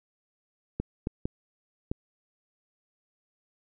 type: clicks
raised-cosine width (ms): 3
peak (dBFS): -16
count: 4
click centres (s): 0.8 / 1.071 / 1.255 / 1.915
effects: none